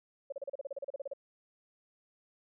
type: tone bursts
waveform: sine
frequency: 554.4 Hz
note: C#5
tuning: in tune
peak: -35 dBFS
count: 15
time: 0.3-1.135 s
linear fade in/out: 5 ms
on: 23 ms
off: 35 ms
effects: none